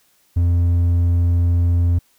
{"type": "tone with hard clipping", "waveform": "sine", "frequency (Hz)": 86.6, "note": "F2", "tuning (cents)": -14, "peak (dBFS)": -14, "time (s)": [0.36, 1.99], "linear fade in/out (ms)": 10, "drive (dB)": 3, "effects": ["white hiss -59 dBFS RMS until 2.18 s"]}